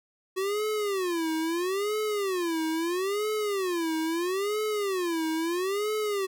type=tone with vibrato; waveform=square; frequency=370 Hz; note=F#4; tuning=in tune; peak=-27 dBFS; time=0.36-6.27 s; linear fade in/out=20 ms; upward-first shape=sine; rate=0.76 Hz; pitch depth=260 cents each way; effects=none